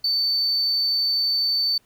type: tone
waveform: sine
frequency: 4536 Hz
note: C#8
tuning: 39 cents sharp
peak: -17 dBFS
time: 0.04-1.78 s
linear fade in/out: 5 ms
effects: tanh soft clip ceiling -17 dBFS + pink hiss -62 dBFS RMS until 1.85 s